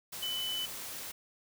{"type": "tone in noise", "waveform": "sine", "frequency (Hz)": 3000, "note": "F#7", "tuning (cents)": 23, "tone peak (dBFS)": -33, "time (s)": [0.22, 0.66], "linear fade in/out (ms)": 10, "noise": "white", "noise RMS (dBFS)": -42, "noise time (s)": [0.12, 1.12], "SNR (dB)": 6, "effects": []}